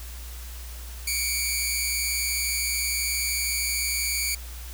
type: tone pair together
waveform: 10% pulse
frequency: 2235 / 2368 Hz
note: C#7 / D7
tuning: +14 / +14 cents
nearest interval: minor second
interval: 100 cents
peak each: -18 / -19 dBFS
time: 1.07-4.35 s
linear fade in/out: 5 ms
effects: added 60 Hz sine -36 dBFS peak until 4.73 s + white hiss -44 dBFS RMS until 4.73 s